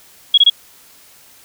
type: tone bursts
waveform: sine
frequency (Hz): 3322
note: G#7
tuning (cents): 0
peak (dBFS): -5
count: 3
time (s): 0.34-0.499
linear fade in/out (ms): 5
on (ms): 37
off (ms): 24
effects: white hiss -46 dBFS RMS until 1.44 s